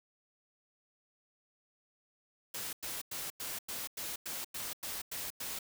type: noise bursts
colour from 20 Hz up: white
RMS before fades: -40 dBFS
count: 11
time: 2.54-5.59 s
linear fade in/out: 5 ms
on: 190 ms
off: 96 ms
effects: none